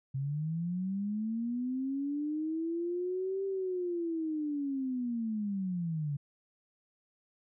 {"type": "linear two-way sweep", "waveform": "sine", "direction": "up then down", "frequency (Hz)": [131.8, 392, 139.4], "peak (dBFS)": -31, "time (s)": [0.14, 6.17], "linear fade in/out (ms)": 10, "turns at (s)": 3.45, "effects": []}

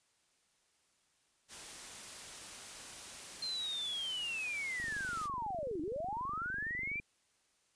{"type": "noise", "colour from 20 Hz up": "white", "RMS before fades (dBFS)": -48, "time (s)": [1.48, 5.29], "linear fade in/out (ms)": 50}
{"type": "linear two-way sweep", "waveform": "sine", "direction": "down then up", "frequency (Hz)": [4186, 285.6, 2398], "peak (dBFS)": -36, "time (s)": [3.42, 7], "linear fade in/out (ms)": 5, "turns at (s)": 5.81}
{"type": "click train", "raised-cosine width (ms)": 3, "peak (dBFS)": -37, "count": 54, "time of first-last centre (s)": [4.8, 6.999], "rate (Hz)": 24.1}
{"effects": ["white hiss -74 dBFS RMS until 7.75 s", "resampled to 22050 Hz"]}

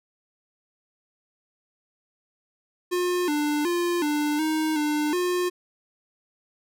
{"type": "tone with pitch steps", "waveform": "square", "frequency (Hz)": [357.4, 296.5, 348.6, 297, 313.1, 299.5, 358], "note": ["F4", "D4", "F4", "D4", "D#4", "D4", "F4"], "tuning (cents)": [40, 17, -3, 20, 11, 34, 43], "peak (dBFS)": -23, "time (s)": [2.91, 5.5], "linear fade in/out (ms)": 20, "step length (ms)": 370, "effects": []}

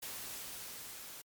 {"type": "noise with level ramp", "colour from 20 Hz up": "white", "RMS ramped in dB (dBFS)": [-43, -49], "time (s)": [0.02, 1.22], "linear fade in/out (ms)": 10, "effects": ["MP3 96 kbps"]}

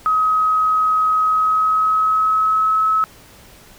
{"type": "tone with pitch glide", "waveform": "sine", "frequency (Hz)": [1268, 1291.7], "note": ["D#6", "E6"], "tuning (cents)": [32, -36], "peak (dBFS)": -13, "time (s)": [0.06, 3.04], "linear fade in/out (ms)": 0, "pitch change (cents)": 32, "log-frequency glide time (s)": [1.24, 2.87], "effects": ["pink hiss -45 dBFS RMS until 3.78 s"]}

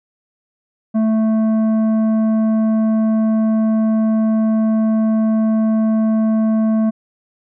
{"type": "tone with tanh clipping", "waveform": "triangle", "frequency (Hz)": 220, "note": "A3", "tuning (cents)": 0, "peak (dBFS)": -14, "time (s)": [0.94, 6.91], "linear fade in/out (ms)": 20, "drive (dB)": 13, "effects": []}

